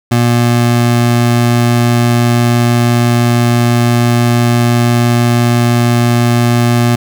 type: tone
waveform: 25% pulse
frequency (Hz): 119.6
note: A#2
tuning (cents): +45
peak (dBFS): -4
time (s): 0.11-6.96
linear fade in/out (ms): 10
effects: none